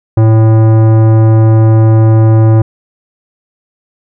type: tone with tanh clipping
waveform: sine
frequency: 110.9 Hz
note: A2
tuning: 14 cents sharp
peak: -5 dBFS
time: 0.17-2.62 s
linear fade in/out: 5 ms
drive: 16 dB
effects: none